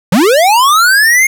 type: linear sweep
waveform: square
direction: up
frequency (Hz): 155.56 to 2162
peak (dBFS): -6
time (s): 0.12-1.27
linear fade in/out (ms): 5
effects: none